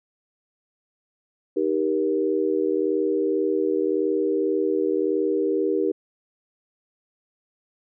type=chord; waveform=sine; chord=Eb major; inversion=none; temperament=equal with one note detuned; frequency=311.1 / 392 / 473.8 Hz; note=Eb4 / G4 / Bb4; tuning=0 / 0 / +28 cents; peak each=-25 / -23 / -25 dBFS; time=1.56-5.92 s; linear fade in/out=10 ms; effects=none